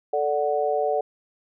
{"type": "chord", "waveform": "sine", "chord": "D major", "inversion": "second", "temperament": "equal with one note detuned", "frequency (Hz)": [440, 585, 740], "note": ["A4", "D5", "F#5"], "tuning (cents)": [0, -7, 0], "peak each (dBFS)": -25, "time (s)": [0.13, 1.01], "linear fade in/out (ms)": 5, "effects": []}